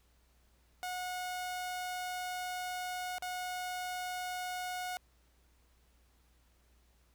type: tone with dropouts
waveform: sawtooth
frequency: 728 Hz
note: F#5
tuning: 28 cents flat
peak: -33 dBFS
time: 0.83-4.97 s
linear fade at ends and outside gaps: 0 ms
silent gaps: 3.183-3.223 s
effects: added 60 Hz sine -66 dBFS peak until 7.14 s + pink hiss -72 dBFS RMS until 7.14 s